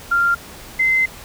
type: tone pair in turn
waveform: sine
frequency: 1390 / 2065 Hz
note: F6 / C7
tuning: -9 / -23 cents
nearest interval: perfect fifth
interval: 686 cents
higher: second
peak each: -13 dBFS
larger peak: neither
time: 0.11-0.35 / 0.79-1.06 s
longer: second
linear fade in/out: 10 ms
effects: pink hiss -38 dBFS RMS until 1.24 s